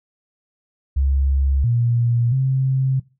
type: tone with pitch steps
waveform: sine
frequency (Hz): 68.3 / 118.7 / 132.5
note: C#2 / A#2 / C3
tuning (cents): -25 / +32 / +22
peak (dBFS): -15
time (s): 0.96-3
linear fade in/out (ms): 10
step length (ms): 680
effects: noise-tail reverb RT60 0.3 s tail -21 dB re dry